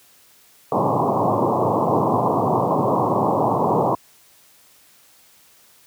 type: band-pass noise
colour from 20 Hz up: white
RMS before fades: -19 dBFS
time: 0.72-3.95 s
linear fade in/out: 2 ms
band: 100 to 1100 Hz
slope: 96 dB/octave
effects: white hiss -53 dBFS RMS until 5.86 s + high-pass 60 Hz 12 dB/octave